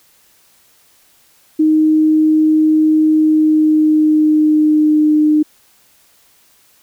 sine tone with pitch glide, 311.1 to 304.2 Hz, D#4 to D#4, 0 to -39 cents, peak -8 dBFS, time 1.59-5.43 s, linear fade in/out 10 ms, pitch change -39 cents, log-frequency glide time 3.13-5.13 s, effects white hiss -52 dBFS RMS until 6.82 s

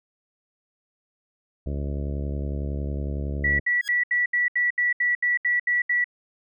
harmonic tone, 70.9 Hz, C#2, 40 cents sharp, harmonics 1 / 2 / 3 / 4 / 5 / 6 / 7 / 8 / 9, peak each -27 / -33 / -37 / -39 / -41 / -43 / -44 / -45 / -46 dBFS, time 1.66-3.6 s, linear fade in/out 5 ms
sine tone bursts, 1949 Hz, B6, 23 cents flat, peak -19 dBFS, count 12, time 3.44-6.043 s, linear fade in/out 5 ms, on 150 ms, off 73 ms
15% pulse tone with exponential growth, 1661.2 Hz, G#6, in tune, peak -22 dBFS, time 3.79-3.88 s, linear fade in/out 0 ms, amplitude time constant 18 ms
effects none

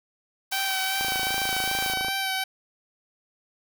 white high-pass noise, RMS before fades -34 dBFS, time 0.51-1.94 s, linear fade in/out 10 ms, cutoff 600 Hz, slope 24 dB/octave
10% pulse tone with vibrato, 770 Hz, G5, 31 cents flat, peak -17 dBFS, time 0.52-2.44 s, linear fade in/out 5 ms, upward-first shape sine, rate 2.6 Hz, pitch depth 20 cents each way
click train, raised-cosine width 1 ms, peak -20 dBFS, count 30, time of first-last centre 1.01-2.084 s, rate 27 Hz
effects none

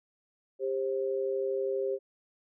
sine tone pair together, 397.7 / 530 Hz, G4 / C5, +25 / +22 cents, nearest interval perfect fourth, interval 497 cents, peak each -30 / -32 dBFS, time 0.59-1.99 s, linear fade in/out 50 ms, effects none

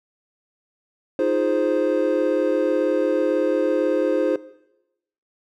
triangle chord, F minor seventh, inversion third, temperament equal, 311.1 / 349.2 / 415.3 / 523.3 Hz, Eb4 / F4 / Ab4 / C5, 0 / 0 / 0 / 0 cents, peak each -23 / -23 / -23 / -19 dBFS, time 1.19-4.36 s, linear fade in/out 2 ms, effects noise-tail reverb RT60 0.9 s tail -18 dB re dry

